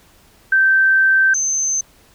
sine tone pair in turn, 1556 / 6224 Hz, G6 / G8, -13 / -13 cents, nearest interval 2 octaves, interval 2400 cents, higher second, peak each -10 / -16 dBFS, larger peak first, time 0.52-1.34 / 1.34-1.81 s, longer first, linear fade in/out 5 ms, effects pink hiss -51 dBFS RMS until 2.14 s

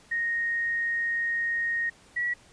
sine tone pair in turn, 1863 / 1931.6 Hz, A#6 / B6, -2 / -39 cents, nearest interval minor second, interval 63 cents, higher second, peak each -25 dBFS, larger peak neither, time 0.11-1.9 / 2.16-2.34 s, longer first, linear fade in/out 10 ms, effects pink hiss -56 dBFS RMS until 2.52 s + resampled to 22050 Hz

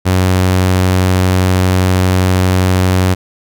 sawtooth tone, 92.5 Hz, F#2, in tune, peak -5 dBFS, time 0.05-3.15 s, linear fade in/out 20 ms, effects none

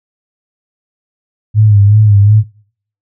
sine tone with vibrato, 104.1 Hz, G#2, 5 cents sharp, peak -3 dBFS, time 1.54-2.44 s, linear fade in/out 50 ms, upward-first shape sine, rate 2.7 Hz, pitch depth 67 cents each way, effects noise-tail reverb RT60 0.6 s tail -26 dB re dry

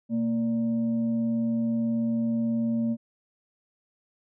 sine tone with frequency modulation, 229.6 Hz, A#3, 26 cents flat, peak -23 dBFS, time 0.09-2.97 s, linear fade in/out 50 ms, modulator 353 Hz, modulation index 0.33, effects none

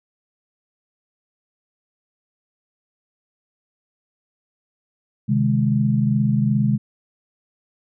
sine chord, Ab major, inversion first, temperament equal with one note detuned, 130.81 / 153.42 / 207.7 Hz, C3 / Eb3 / Ab3, 0 / -24 / 0 cents, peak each -19 / -23 / -19 dBFS, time 5.28-6.78 s, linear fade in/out 20 ms, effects none

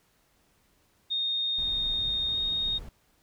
sine tone with pitch glide, 3689 to 3715 Hz, A#7 to A#7, -19 to -7 cents, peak -26 dBFS, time 1.1-2.79 s, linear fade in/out 20 ms, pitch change +12 cents, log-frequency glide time 2.3-2.36 s
brown noise, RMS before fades -41 dBFS, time 1.58-2.89 s, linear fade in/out 2 ms
effects pink hiss -67 dBFS RMS until 3.22 s

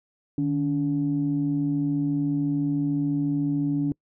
sine tone pair together, 150.87 / 284.8 Hz, D3 / C#4, +47 / +47 cents, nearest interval major seventh, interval 1100 cents, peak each -26 / -22 dBFS, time 0.38-3.92 s, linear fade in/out 2 ms, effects noise-tail reverb RT60 0.1 s tail -26 dB re dry + tanh soft clip ceiling -15 dBFS

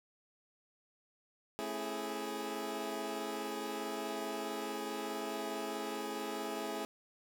20% pulse chord, A major seventh, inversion none, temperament equal with one note detuned, 220 / 271.2 / 329.6 / 415.3 Hz, A3 / C#4 / E4 / G#4, 0 / -38 / 0 / 0 cents, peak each -40 / -40 / -39 / -36 dBFS, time 1.59-6.85 s, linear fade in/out 0 ms, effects none

